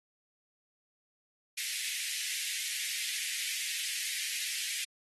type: high-pass noise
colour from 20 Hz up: pink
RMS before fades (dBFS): -36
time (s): 1.57-4.85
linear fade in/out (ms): 10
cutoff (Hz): 1900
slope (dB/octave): 48
effects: AAC 32 kbps

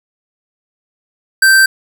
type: tone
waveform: square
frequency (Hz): 1561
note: G6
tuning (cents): -8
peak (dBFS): -6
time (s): 1.42-1.66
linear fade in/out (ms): 5
effects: none

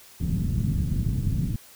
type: low-pass noise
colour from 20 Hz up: white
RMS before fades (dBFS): -25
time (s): 0.2-1.56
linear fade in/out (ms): 5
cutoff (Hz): 180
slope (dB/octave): 24
effects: white hiss -50 dBFS RMS until 1.75 s

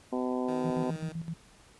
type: harmonic tone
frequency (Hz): 126.5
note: B2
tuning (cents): +42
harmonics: 2 / 3 / 4 / 5 / 6 / 7 / 8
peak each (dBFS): -31 / -35 / -37 / -39 / -41 / -42 / -43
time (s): 0.12-0.91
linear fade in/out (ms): 10
type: tone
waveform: 15% pulse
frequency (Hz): 156.8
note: D#3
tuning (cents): +14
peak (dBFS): -34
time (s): 0.48-1.12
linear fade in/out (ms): 2
type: tone with tremolo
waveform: sine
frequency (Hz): 164.81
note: E3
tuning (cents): 0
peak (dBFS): -32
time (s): 0.64-1.34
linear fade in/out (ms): 10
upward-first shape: square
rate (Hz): 7.8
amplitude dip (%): 70
effects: pink hiss -58 dBFS RMS until 1.79 s + resampled to 24000 Hz

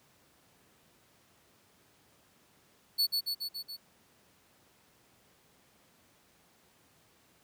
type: tone with echo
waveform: 45% pulse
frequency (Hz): 4435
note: C#8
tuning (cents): 0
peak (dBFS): -24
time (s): 2.98-3.07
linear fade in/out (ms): 20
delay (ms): 140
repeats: 5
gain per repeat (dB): -3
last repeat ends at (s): 3.77
effects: pink hiss -65 dBFS RMS until 7.43 s + high-pass 100 Hz 12 dB/octave

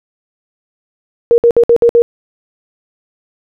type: tone bursts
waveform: sine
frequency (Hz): 470.7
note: A#4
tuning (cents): +17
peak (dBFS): -4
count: 6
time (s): 1.31-2.02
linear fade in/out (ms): 0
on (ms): 70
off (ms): 58
effects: none

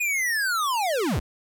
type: linear sweep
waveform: square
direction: down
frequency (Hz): 2489 to 41.06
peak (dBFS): -23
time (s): 0-1.2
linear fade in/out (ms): 10
effects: none

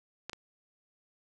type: clicks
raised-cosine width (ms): 0.2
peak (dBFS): -20 / -24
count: 2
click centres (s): 0.296 / 0.332
effects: none

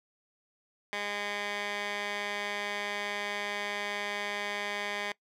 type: tone with band-pass filter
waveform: 15% pulse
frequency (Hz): 204.7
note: G#3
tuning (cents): -25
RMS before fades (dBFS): -35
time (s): 0.93-5.12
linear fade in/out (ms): 0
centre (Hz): 2200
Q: 1.2
effects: noise-tail reverb RT60 0.1 s tail -21 dB re dry

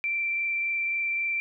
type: tone with frequency modulation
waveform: sine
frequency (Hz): 2349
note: D7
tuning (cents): 0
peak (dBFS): -25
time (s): 0.04-1.4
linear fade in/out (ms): 0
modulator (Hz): 23.7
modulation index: 0.78
effects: none

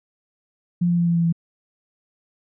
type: tone with pitch steps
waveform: sine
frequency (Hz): 174.61 / 173.1 / 171.61 / 170.13 / 168.66 / 167.21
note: F3 / F3 / F3 / F3 / E3 / E3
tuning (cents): 0 / -15 / -30 / -45 / +40 / +25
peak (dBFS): -16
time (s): 0.81-1.326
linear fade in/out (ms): 10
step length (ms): 86
effects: none

